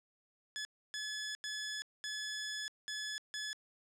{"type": "tone bursts at uneven times", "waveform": "15% pulse", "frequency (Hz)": 1711, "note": "A6", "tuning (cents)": -49, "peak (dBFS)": -32, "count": 6, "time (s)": [[0.56, 0.65], [0.94, 1.35], [1.44, 1.82], [2.04, 2.68], [2.88, 3.18], [3.34, 3.53]], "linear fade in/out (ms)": 0, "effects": ["low-pass 9000 Hz 12 dB/octave"]}